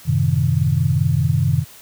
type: chord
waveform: sine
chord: F# diminished seventh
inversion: none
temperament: equal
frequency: 92.5 / 110 / 130.81 / 155.56 Hz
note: F#2 / A2 / C3 / Eb3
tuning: 0 / 0 / 0 / 0 cents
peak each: -21 / -23 / -18 / -19 dBFS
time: 0.05-1.65 s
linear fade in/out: 50 ms
effects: white hiss -43 dBFS RMS until 1.81 s